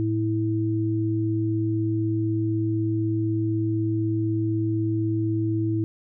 sine tone pair together, 110 / 326 Hz, A2 / E4, 0 / -19 cents, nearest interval octave + perfect fifth, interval 1881 cents, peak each -24 dBFS, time 0-5.84 s, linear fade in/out 0 ms, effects none

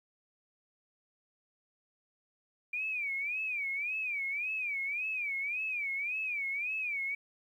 sine tone with vibrato, 2373 Hz, D7, 17 cents sharp, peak -32 dBFS, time 2.73-7.15 s, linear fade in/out 5 ms, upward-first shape sine, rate 1.8 Hz, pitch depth 160 cents each way, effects 11-bit

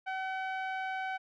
sawtooth tone with low-pass filter, 759 Hz, F#5, 44 cents sharp, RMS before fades -36 dBFS, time 0.06-1.18 s, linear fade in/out 20 ms, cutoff 2000 Hz, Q 1.5, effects none

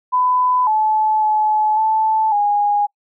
sine tone with pitch steps, 1002 / 864 / 857 / 875 / 823 Hz, B5 / A5 / A5 / A5 / G#5, +25 / -32 / -46 / -10 / -16 cents, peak -13 dBFS, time 0.12-2.87 s, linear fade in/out 20 ms, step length 550 ms, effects noise-tail reverb RT60 0.1 s tail -26 dB re dry

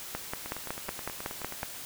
two click trains, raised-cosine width 0.5 ms, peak -17 / -23 dBFS, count 9 / 12, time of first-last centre 0.15-1.631 / 0.46-1.63 s, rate 5.4 / 9.4 Hz, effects white hiss -42 dBFS RMS until 1.85 s

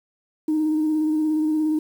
sine tone with vibrato, 309.5 Hz, D#4, 9 cents flat, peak -17 dBFS, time 0.48-1.79 s, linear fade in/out 5 ms, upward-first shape square, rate 17 Hz, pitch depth 19 cents each way, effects tanh soft clip ceiling -15 dBFS + 8-bit

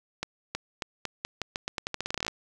accelerating click train, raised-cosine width 0.2 ms, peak -13 dBFS, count 21, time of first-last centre 0.23-2.281 s, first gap 320 ms, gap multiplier 0.85, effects none

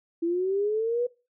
sine linear sweep, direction up, 330 to 493.9 Hz, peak -23 dBFS, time 0.22-1.07 s, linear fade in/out 10 ms, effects noise-tail reverb RT60 0.3 s tail -21 dB re dry

